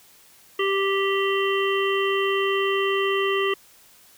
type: harmonic tone with a mistuned harmonic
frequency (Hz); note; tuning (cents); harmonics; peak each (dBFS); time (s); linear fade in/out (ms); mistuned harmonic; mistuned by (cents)
392; G4; 0; 1 / 3 / 5 / 7 / 8; -22 / -27 / -29 / -30 / -31; 0.59-3.54; 5; 8; -21
effects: white hiss -53 dBFS RMS until 4.17 s